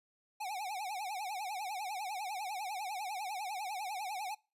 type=tone with vibrato; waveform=square; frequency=793 Hz; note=G5; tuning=20 cents sharp; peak=-38 dBFS; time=0.4-4.35 s; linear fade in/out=10 ms; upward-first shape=triangle; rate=10 Hz; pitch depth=190 cents each way; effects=noise-tail reverb RT60 0.3 s tail -24 dB re dry + resampled to 32000 Hz